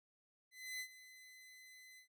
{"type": "tone with ADSR envelope", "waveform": "sawtooth", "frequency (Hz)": 2026, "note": "B6", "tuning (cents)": 44, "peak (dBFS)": -38, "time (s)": [0.51, 2.08], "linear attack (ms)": 290, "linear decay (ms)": 75, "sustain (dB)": -16, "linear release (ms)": 100, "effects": ["noise-tail reverb RT60 0.1 s tail -24 dB re dry"]}